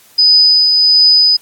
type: tone with tremolo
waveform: sine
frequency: 4991 Hz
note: D#8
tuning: 5 cents sharp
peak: -4 dBFS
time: 0.18-1.37 s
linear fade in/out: 10 ms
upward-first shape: triangle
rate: 1.4 Hz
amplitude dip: 35%
effects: white hiss -45 dBFS RMS until 1.41 s + AAC 64 kbps